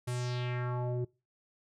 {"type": "tone with low-pass filter sweep", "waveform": "square", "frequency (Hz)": 123.47, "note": "B2", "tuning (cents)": 0, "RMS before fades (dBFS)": -34, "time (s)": [0.07, 1.05], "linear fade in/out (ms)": 10, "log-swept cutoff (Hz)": [11000, 370], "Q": 2.5, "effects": ["noise-tail reverb RT60 0.3 s tail -24 dB re dry"]}